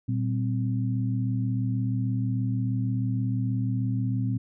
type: tone cluster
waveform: sine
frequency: 117.2 / 193.7 / 260 Hz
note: A#2 / G3 / C4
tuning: +10 / -20 / -11 cents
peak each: -25 / -33 / -31 dBFS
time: 0.08-4.38 s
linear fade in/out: 10 ms
effects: none